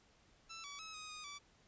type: tone with pitch steps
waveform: 10% pulse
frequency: 1330 / 1141 / 1287 / 1254 / 1237 / 1154 Hz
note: E6 / C#6 / E6 / D#6 / D#6 / D6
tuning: +15 / +50 / -42 / +13 / -10 / -31 cents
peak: -39 dBFS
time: 0.49-1.39 s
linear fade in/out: 20 ms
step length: 150 ms
effects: pink hiss -69 dBFS RMS until 1.67 s + resampled to 16000 Hz